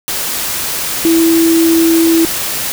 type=tone in noise; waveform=sine; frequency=329.6 Hz; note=E4; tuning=in tune; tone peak=-7 dBFS; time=1.05-2.25 s; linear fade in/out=0 ms; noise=white; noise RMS=-18 dBFS; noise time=0.08-2.72 s; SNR=+8 dB; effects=none